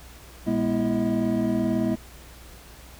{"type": "tone cluster", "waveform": "triangle", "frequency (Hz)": [118.1, 206.1, 244.4, 328.7, 637], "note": ["A#2", "G#3", "B3", "E4", "D#5"], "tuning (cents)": [23, -13, -18, -5, 41], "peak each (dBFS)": [-31, -24, -24, -25, -30], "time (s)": [0.46, 1.96], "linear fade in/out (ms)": 20, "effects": ["added 60 Hz sine -46 dBFS peak until 2.99 s", "pink hiss -48 dBFS RMS until 2.99 s"]}